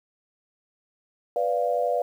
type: chord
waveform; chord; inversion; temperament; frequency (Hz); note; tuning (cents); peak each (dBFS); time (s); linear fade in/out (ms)
sine; B diminished; none; equal with one note detuned; 493.9 / 584.3 / 698.5; B4 / D5 / F5; 0 / -9 / 0; -26; 1.36-2.02; 2
effects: 9-bit